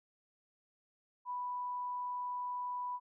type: tone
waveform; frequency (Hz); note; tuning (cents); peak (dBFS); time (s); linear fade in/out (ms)
sine; 987.8; B5; 0; -36; 1.25-3; 50
effects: none